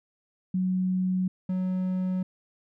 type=tone pair in turn; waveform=sine / triangle; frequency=185 / 185 Hz; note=F#3 / F#3; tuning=0 / 0 cents; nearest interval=unison; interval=0 cents; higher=neither; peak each=-23 / -23 dBFS; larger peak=neither; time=0.54-1.28 / 1.49-2.23 s; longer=neither; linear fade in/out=5 ms; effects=none